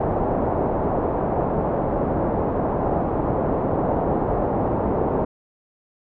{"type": "low-pass noise", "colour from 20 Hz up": "white", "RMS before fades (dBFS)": -22, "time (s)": [0, 5.25], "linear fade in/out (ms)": 5, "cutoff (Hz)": 790, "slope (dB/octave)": 24, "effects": []}